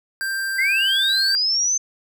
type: tone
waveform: square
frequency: 1578 Hz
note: G6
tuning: 11 cents sharp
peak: -23 dBFS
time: 0.21-1.35 s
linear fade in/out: 0 ms
type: linear sweep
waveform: sine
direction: up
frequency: 1975.5 to 6280 Hz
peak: -17 dBFS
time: 0.58-1.78 s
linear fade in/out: 10 ms
effects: none